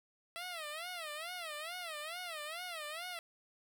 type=tone with vibrato; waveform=10% pulse; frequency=657 Hz; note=E5; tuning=6 cents flat; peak=-33 dBFS; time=0.36-3.19 s; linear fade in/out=0 ms; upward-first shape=sine; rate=2.3 Hz; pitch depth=180 cents each way; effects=none